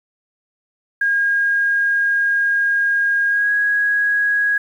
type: tone with pitch glide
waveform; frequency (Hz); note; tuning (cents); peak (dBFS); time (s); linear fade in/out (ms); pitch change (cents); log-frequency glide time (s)
sine; 1626 to 1656.3; G#6 to G#6; -37 to -5; -14; 1.01-4.58; 5; +32; 3.28-3.51
effects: 8-bit